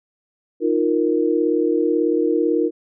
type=chord; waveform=sine; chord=Eb suspended second; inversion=none; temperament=equal; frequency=311.1 / 349.2 / 466.2 Hz; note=Eb4 / F4 / Bb4; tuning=0 / 0 / 0 cents; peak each=-20 dBFS; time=0.6-2.71 s; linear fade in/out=50 ms; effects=none